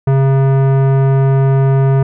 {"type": "tone with tanh clipping", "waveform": "sine", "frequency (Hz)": 135.3, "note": "C#3", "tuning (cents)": -42, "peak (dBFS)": -10, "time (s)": [0.07, 2.03], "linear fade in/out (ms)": 5, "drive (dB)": 17, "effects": []}